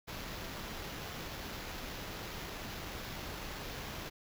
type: noise with sample-and-hold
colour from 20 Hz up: pink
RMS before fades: -43 dBFS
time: 0.07-4.1 s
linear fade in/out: 20 ms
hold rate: 8820 Hz
effects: none